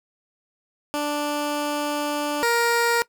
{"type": "tone pair in turn", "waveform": "15% pulse", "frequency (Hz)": [293.7, 469.7], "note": ["D4", "A#4"], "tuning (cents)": [0, 13], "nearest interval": "minor sixth", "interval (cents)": 813, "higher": "second", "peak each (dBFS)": [-17, -12], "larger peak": "second", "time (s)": [[0.94, 2.43], [2.43, 3.02]], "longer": "first", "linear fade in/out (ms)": 0, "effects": ["noise-tail reverb RT60 0.1 s tail -20 dB re dry"]}